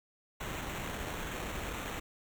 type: noise with sample-and-hold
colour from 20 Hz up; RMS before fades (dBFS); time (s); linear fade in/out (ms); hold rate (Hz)
pink; -39; 0.4-2; 10; 4900
effects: none